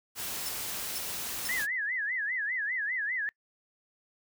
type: noise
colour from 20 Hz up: white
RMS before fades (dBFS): -36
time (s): 0.15-1.67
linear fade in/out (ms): 50
type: tone bursts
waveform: 20% pulse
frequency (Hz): 5310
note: E8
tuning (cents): +12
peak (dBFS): -29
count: 3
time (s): 0.46-1.478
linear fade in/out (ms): 0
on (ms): 26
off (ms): 470
type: tone with vibrato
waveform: sine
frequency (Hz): 1838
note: A#6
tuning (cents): -25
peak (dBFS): -29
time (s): 1.49-3.29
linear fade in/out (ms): 0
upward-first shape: sine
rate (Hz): 5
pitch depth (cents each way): 200
effects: noise-tail reverb RT60 0.1 s tail -26 dB re dry